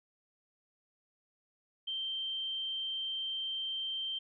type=tone; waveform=sine; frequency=3136 Hz; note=G7; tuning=in tune; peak=-34 dBFS; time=1.87-4.19 s; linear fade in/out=10 ms; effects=none